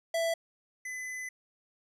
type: tone pair in turn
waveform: square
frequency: 663 / 2014 Hz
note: E5 / B6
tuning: +10 / +33 cents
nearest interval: octave + perfect fifth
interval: 1923 cents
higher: second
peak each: -28 / -37 dBFS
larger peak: first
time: 0.14-0.34 / 0.85-1.29 s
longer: second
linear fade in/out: 5 ms
effects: low-pass 12000 Hz 12 dB/octave